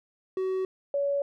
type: tone pair in turn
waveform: triangle / sine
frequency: 376.7 / 564.4 Hz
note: F#4 / C#5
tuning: +31 / +31 cents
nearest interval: perfect fifth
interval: 700 cents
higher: second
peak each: -24 dBFS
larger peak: neither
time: 0.37-0.65 / 0.94-1.22 s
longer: neither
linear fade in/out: 2 ms
effects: none